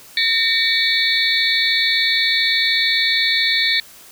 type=tone cluster; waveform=sine; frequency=1829 / 2274 / 3563 / 3909 / 4362 Hz; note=A#6 / C#7 / A7 / B7 / C#8; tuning=-33 / +44 / +21 / -19 / -29 cents; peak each=-21 dBFS; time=0.17-3.8 s; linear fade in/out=2 ms; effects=white hiss -43 dBFS RMS until 4.11 s